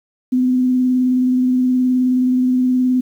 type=tone with vibrato; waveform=sine; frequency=253.3 Hz; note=B3; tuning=44 cents sharp; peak=-12 dBFS; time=0.32-3.01 s; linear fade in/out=10 ms; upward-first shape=square; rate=19 Hz; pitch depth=14 cents each way; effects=8-bit